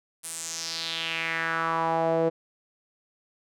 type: tone with band-pass filter sweep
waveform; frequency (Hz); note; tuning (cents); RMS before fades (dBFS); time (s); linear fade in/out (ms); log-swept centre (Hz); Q
sawtooth; 164.2; E3; -6; -28; 0.23-2.3; 20; 9900 to 490; 3.4
effects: none